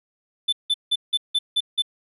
triangle tone bursts, 3520 Hz, A7, in tune, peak -16 dBFS, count 7, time 0.48-1.822 s, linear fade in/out 10 ms, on 46 ms, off 170 ms, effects resampled to 32000 Hz

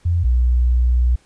sine tone pair in turn, 86 / 61.09 Hz, F2 / B1, -26 / -18 cents, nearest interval tritone, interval 592 cents, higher first, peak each -14 / -12 dBFS, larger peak second, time 0.05-0.24 / 0.24-1.16 s, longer second, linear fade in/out 10 ms, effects pink hiss -56 dBFS RMS until 1.25 s + resampled to 22050 Hz

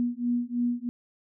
sine beating tone pair, 240 / 243.1 Hz, B3 / B3, -49 / -27 cents, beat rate 3.1 Hz, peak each -28 dBFS, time 0-0.89 s, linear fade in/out 0 ms, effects none

